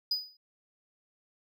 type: tone with exponential decay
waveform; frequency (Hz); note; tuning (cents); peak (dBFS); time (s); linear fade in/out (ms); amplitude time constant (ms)
triangle; 4961; D#8; -6; -23; 0.11-0.37; 5; 56
effects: none